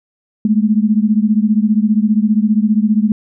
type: beating tone pair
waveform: sine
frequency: 208.5 / 223.5 Hz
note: G#3 / A3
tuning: +7 / +27 cents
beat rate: 15 Hz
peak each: -12 / -14 dBFS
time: 0.45-3.12 s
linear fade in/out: 2 ms
effects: none